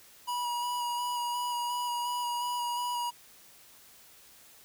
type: tone with vibrato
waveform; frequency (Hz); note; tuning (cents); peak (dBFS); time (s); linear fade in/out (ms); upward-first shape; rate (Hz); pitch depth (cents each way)
square; 968; B5; -35; -31; 0.27-3.11; 20; square; 2.8; 13
effects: white hiss -56 dBFS RMS until 4.64 s